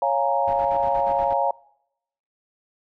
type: chord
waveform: sine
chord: Bb minor seventh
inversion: first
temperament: equal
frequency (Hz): 554.4 / 698.5 / 830.6 / 932.3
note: Db5 / F5 / Ab5 / Bb5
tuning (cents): 0 / 0 / 0 / 0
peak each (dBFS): -24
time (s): 0.02-1.51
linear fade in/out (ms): 2
type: noise with tremolo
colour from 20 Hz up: pink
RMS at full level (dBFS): -36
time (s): 0.47-1.34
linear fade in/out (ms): 10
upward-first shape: square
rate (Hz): 8.4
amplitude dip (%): 65
effects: noise-tail reverb RT60 0.8 s tail -24 dB re dry + low-pass 2000 Hz 12 dB/octave